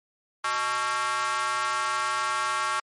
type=tone with high-pass filter; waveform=square; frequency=123.7 Hz; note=B2; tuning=3 cents sharp; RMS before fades=-27 dBFS; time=0.44-2.8 s; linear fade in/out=5 ms; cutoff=1200 Hz; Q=3.7; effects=MP3 48 kbps